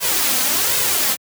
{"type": "noise with flanger", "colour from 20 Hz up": "white", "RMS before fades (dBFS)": -18, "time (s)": [0, 1.17], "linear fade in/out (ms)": 50, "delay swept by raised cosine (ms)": [1.9, 3.9], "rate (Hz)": 1.3, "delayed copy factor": 0.6, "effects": ["high-pass 100 Hz 12 dB/octave"]}